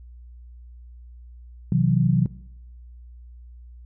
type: tone cluster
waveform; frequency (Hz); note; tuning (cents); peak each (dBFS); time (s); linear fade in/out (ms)
sine; 128.3 / 159.9 / 183.6; C3 / D#3 / F#3; -34 / +48 / -13; -21; 1.72-2.26; 2
effects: noise-tail reverb RT60 0.9 s tail -20 dB re dry + added 60 Hz sine -41 dBFS peak until 3.85 s